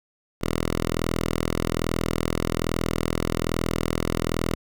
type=tone; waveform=5% pulse; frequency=41.2 Hz; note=E1; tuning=in tune; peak=-12 dBFS; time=0.41-4.55 s; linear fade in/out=10 ms; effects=none